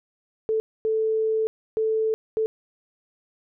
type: tone bursts at uneven times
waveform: sine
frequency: 440 Hz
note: A4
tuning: in tune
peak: -20 dBFS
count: 4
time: 0.49-0.6 / 0.85-1.47 / 1.77-2.14 / 2.37-2.46 s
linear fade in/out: 0 ms
effects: none